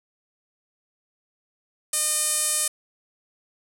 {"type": "tone with band-pass filter", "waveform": "sawtooth", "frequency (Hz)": 609, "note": "D#5", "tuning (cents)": -37, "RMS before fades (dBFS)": -24, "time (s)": [1.93, 2.68], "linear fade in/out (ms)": 5, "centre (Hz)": 9200, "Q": 3.4, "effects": []}